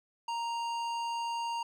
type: tone with hard clipping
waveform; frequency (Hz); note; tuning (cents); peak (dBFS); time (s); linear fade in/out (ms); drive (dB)
sine; 932.3; A#5; 0; -34; 0.28-1.63; 5; 13
effects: none